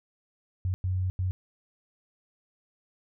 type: tone bursts at uneven times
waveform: sine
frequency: 92.5 Hz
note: F#2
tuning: in tune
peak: -25 dBFS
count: 3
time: 0.65-0.74 / 0.84-1.1 / 1.19-1.31 s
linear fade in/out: 0 ms
effects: none